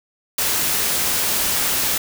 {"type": "noise", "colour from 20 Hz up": "white", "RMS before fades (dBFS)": -20, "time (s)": [0.38, 1.98], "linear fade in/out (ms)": 5, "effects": []}